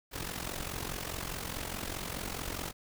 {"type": "noise with amplitude modulation", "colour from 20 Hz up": "pink", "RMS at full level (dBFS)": -35, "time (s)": [0.11, 2.73], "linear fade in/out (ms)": 50, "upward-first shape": "sine", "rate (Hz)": 44.8, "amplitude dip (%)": 75, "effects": []}